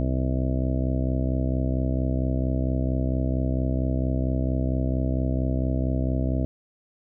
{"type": "harmonic tone", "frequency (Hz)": 64.4, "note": "C2", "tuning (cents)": -27, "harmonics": [1, 2, 3, 4, 5, 6, 7, 8, 9, 10], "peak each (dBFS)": [-25, -27, -35, -29, -34, -44, -42, -40, -40, -36], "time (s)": [0, 6.45], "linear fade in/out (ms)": 0, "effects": []}